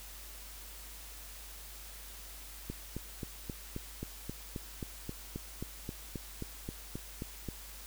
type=click train; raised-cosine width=3 ms; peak=-25 dBFS; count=19; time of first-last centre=2.7-7.487 s; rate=3.76 Hz; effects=added 50 Hz sine -50 dBFS peak until 7.86 s + white hiss -50 dBFS RMS until 7.86 s